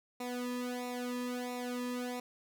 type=tone with flanger; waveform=sawtooth; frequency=246.9 Hz; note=B3; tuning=in tune; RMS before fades=-38 dBFS; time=0.2-2.2 s; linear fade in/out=5 ms; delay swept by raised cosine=0.63 to 1.4 ms; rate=1.5 Hz; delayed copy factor=-1; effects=none